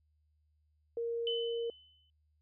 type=tone; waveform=sine; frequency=466.2 Hz; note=A#4; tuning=in tune; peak=-33 dBFS; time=0.97-1.7 s; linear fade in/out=2 ms
type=tone with exponential decay; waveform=sine; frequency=3024 Hz; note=F#7; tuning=37 cents sharp; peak=-32 dBFS; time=1.27-2.1 s; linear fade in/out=1 ms; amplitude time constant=180 ms
effects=added 76 Hz sine -70 dBFS peak until 2.41 s